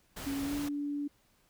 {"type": "noise", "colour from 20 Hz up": "pink", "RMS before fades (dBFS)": -42, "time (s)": [0.16, 0.69], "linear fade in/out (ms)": 10}
{"type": "tone with pitch glide", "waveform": "sine", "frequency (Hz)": [277.5, 288.8], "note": ["C#4", "D4"], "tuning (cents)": [2, -29], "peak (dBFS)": -32, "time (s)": [0.26, 1.08], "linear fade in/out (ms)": 10, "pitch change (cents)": 69, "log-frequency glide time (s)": [0.44, 0.53]}
{"effects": ["pink hiss -69 dBFS RMS until 1.49 s"]}